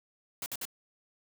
white noise bursts, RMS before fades -37 dBFS, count 3, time 0.42-0.653 s, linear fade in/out 2 ms, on 41 ms, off 55 ms, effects none

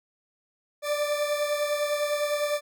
40% pulse beating tone pair, 587.3 / 597.2 Hz, D5 / D5, 0 / +29 cents, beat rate 9.9 Hz, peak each -25 / -31 dBFS, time 0.82-2.61 s, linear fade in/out 50 ms, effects none

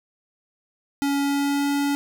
square tone with pitch glide, 281.2 to 283.8 Hz, C#4 to C#4, +25 to +41 cents, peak -21 dBFS, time 1.02-1.95 s, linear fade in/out 0 ms, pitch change +16 cents, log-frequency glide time 1.2-1.69 s, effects none

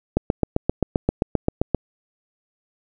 click train, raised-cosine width 2 ms, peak -4 dBFS, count 13, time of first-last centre 0.17-1.747 s, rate 7.61 Hz, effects none

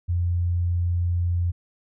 sine tone, 87.31 Hz, F2, in tune, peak -20 dBFS, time 0.08-1.52 s, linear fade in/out 20 ms, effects none

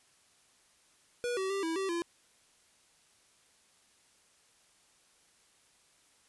square tone with pitch steps, 484.4 / 381.4 / 393.4 / 326.7 / 386 / 341 Hz, B4 / G4 / G4 / E4 / G4 / F4, -34 / -47 / +6 / -15 / -27 / -41 cents, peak -32 dBFS, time 1.24-2.02 s, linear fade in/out 0 ms, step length 130 ms, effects white hiss -66 dBFS RMS until 6.28 s + resampled to 24000 Hz

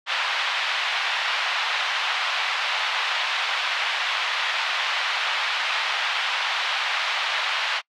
white band-pass noise, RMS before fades -25 dBFS, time 0.06-7.82 s, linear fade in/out 50 ms, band 760 to 3500 Hz, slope 24 dB/octave, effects noise-tail reverb RT60 0.1 s tail -26 dB re dry

